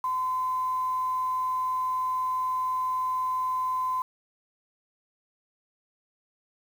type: tone with quantisation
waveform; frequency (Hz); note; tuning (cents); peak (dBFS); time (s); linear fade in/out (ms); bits
sine; 1023; C6; -39; -25; 0.04-4.02; 2; 8
effects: none